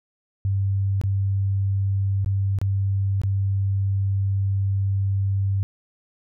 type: tone with dropouts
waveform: sine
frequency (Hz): 98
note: G2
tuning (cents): 0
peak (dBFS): -19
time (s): 0.45-5.63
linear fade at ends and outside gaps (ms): 0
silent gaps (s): 1.014-1.037 / 2.246-2.261 / 2.587-2.615 / 3.216-3.235
effects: none